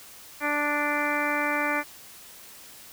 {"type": "harmonic tone", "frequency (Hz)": 293.7, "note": "D4", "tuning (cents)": 0, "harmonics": [1, 2, 3, 4, 5, 6, 7, 8], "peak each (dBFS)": [-32, -32, -32, -32, -32, -32, -32, -32], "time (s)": [0.4, 1.84], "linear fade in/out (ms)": 50, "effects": ["white hiss -47 dBFS RMS until 2.92 s"]}